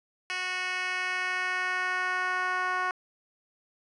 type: tone with band-pass filter sweep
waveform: 10% pulse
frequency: 367 Hz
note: F#4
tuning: 14 cents flat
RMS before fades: -30 dBFS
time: 0.3-2.91 s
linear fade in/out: 0 ms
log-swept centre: 2900 to 1200 Hz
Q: 1.5
effects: resampled to 24000 Hz